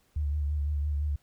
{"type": "tone with vibrato", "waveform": "sine", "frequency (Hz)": 73.42, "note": "D2", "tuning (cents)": 0, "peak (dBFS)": -26, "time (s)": [0.16, 1.16], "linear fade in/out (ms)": 5, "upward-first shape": "sine", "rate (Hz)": 5.9, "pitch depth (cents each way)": 45, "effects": ["pink hiss -68 dBFS RMS until 1.22 s"]}